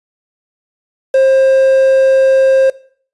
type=tone with quantisation; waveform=triangle; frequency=532 Hz; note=C5; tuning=29 cents sharp; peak=-4 dBFS; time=1.14-2.7 s; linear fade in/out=5 ms; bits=5; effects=noise-tail reverb RT60 0.5 s tail -20 dB re dry + resampled to 24000 Hz